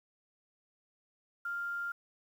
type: tone with quantisation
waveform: sine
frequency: 1396.9 Hz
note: F6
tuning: in tune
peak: -34 dBFS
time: 1.45-1.92 s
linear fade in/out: 5 ms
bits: 10
effects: none